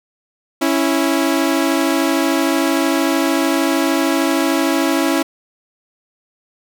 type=tone pair together; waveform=sawtooth; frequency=276.4 / 329.6 Hz; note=C#4 / E4; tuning=-5 / 0 cents; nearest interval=minor third; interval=305 cents; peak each=-13 dBFS; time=0.61-5.23 s; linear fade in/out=10 ms; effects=none